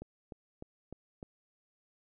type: click train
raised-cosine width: 2 ms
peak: -30 dBFS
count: 5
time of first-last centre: 0.02-1.228 s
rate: 3.31 Hz
effects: none